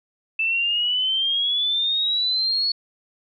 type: exponential sweep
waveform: sine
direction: up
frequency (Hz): 2637 to 4408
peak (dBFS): -19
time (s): 0.39-2.72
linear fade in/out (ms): 5
effects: none